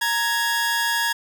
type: tone pair together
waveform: sawtooth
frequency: 929 / 1669.7 Hz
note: A#5 / G#6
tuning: -6 / +9 cents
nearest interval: minor seventh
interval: 1015 cents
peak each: -21 / -18 dBFS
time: 0.01-1.13 s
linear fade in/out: 10 ms
effects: none